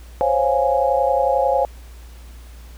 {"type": "chord", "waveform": "sine", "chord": "Db major seventh", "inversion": "third", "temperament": "equal", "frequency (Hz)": [523.3, 554.4, 698.5, 830.6], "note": ["C5", "Db5", "F5", "Ab5"], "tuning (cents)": [0, 0, 0, 0], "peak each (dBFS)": [-20, -20, -22, -20], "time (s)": [0.21, 1.65], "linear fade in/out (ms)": 0, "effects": ["added 59 Hz sine -37 dBFS peak until 2.77 s", "pink hiss -49 dBFS RMS until 2.77 s"]}